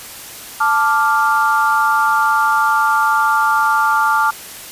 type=chord; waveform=sine; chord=D minor; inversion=second; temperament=equal; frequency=880 / 1174.7 / 1396.9 Hz; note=A5 / D6 / F6; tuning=0 / 0 / 0 cents; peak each=-16 dBFS; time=0.6-4.31 s; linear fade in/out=10 ms; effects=white hiss -33 dBFS RMS until 4.71 s + resampled to 32000 Hz